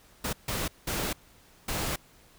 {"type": "noise bursts at uneven times", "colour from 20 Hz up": "pink", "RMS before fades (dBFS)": -31, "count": 4, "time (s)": [[0.24, 0.33], [0.48, 0.68], [0.87, 1.13], [1.68, 1.96]], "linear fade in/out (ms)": 5, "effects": ["pink hiss -58 dBFS RMS until 2.38 s"]}